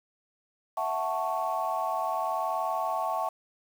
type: chord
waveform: sine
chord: F# minor seventh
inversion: third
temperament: equal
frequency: 659.3 / 740 / 880 / 1108.7 Hz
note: E5 / F#5 / A5 / C#6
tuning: 0 / 0 / 0 / 0 cents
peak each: -32 dBFS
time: 0.77-3.29 s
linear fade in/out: 5 ms
effects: tanh soft clip ceiling -18 dBFS + 8-bit